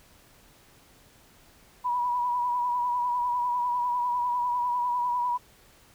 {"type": "tone with vibrato", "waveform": "sine", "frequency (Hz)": 976, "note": "B5", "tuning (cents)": -21, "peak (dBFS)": -24, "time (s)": [1.84, 5.38], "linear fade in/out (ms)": 20, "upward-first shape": "sine", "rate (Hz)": 10, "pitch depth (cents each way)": 38, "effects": ["pink hiss -57 dBFS RMS until 5.94 s"]}